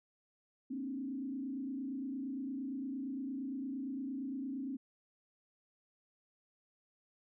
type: tone with frequency modulation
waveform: sine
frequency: 267.2 Hz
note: C4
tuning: 36 cents sharp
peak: -37 dBFS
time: 0.7-4.77 s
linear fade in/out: 10 ms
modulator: 28.7 Hz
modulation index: 0.92
effects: none